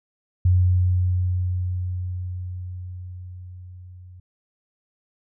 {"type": "tone with level ramp", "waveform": "sine", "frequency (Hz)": 90.6, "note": "F#2", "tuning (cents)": -36, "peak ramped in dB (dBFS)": [-13, -41], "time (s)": [0.45, 4.2], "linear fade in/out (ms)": 5, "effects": []}